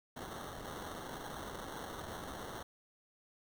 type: noise with sample-and-hold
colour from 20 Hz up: white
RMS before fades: -45 dBFS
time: 0.16-2.63 s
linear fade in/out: 5 ms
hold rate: 2450 Hz
effects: none